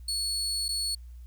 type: tone with dropouts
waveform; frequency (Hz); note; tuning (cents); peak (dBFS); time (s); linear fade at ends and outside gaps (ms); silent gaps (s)
30% pulse; 4400; C#8; -14; -25; 0.08-0.95; 5; 0.683-0.688
effects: added 60 Hz sine -42 dBFS peak until 1.26 s + white hiss -69 dBFS RMS until 1.26 s